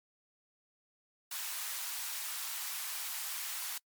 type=high-pass noise; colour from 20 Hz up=white; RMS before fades=-39 dBFS; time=1.31-3.78 s; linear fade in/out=5 ms; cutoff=820 Hz; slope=24 dB/octave; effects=noise-tail reverb RT60 0.1 s tail -26 dB re dry + MP3 96 kbps